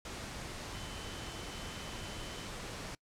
sine tone in noise, 3045 Hz, F#7, 49 cents sharp, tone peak -52 dBFS, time 0.74-2.47 s, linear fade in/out 2 ms, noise pink, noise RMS -43 dBFS, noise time 0.05-2.95 s, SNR -12 dB, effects noise-tail reverb RT60 0.1 s tail -25 dB re dry + low-pass 8000 Hz 12 dB/octave

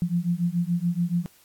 sine beating tone pair, 170 / 177 Hz, F3 / F3, -46 / +23 cents, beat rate 7 Hz, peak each -25 dBFS, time 0.02-1.26 s, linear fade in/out 0 ms, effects white hiss -57 dBFS RMS until 1.44 s + AAC 64 kbps

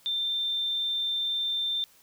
sine tone, 3578 Hz, A7, 28 cents sharp, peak -26 dBFS, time 0.06-1.84 s, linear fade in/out 0 ms, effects white hiss -59 dBFS RMS until 2.02 s

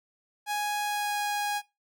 sawtooth tone with pitch glide, 830.6 to 824.9 Hz, G#5 to G#5, 0 to -12 cents, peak -24 dBFS, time 0.46-1.62 s, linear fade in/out 50 ms, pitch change -12 cents, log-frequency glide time 0.83-1.19 s, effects noise-tail reverb RT60 0.2 s tail -18 dB re dry

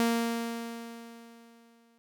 sawtooth tone with exponential decay, 232 Hz, A#3, 8 cents flat, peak -19 dBFS, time 0-1.98 s, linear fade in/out 0 ms, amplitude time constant 430 ms, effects none

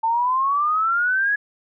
sine exponential sweep, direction up, 887 to 1693 Hz, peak -17 dBFS, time 0.03-1.36 s, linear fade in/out 10 ms, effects none

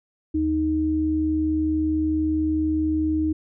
sine tone pair together, 77.84 / 311.1 Hz, D#2 / D#4, +1 / 0 cents, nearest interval 2 octaves, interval 2399 cents, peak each -28 / -20 dBFS, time 0.34-3.33 s, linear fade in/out 10 ms, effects none

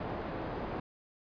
white low-pass noise, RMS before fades -38 dBFS, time 0-0.8 s, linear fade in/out 5 ms, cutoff 740 Hz, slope 12 dB/octave, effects resampled to 11025 Hz

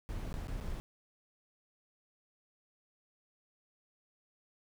brown noise with dropouts, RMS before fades -39 dBFS, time 0.09-0.8 s, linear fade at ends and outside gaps 0 ms, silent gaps 0.328-0.341 / 0.472-0.482 / 0.603-0.61 s, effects none

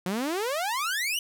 sawtooth exponential sweep, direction up, 173.9 to 3028 Hz, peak -23 dBFS, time 0.06-1.19 s, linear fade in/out 2 ms, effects none

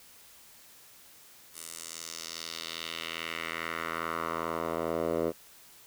10% pulse tone with band-pass filter sweep, 82.41 Hz, E2, in tune, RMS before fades -35 dBFS, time 1.53-5.33 s, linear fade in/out 50 ms, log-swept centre 10000 to 490 Hz, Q 1.8, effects white hiss -55 dBFS RMS until 5.86 s

